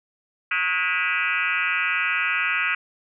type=tone with frequency modulation; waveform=sine; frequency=1975.5 Hz; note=B6; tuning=in tune; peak=-20 dBFS; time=0.51-2.75 s; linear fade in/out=5 ms; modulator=176 Hz; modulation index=4; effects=none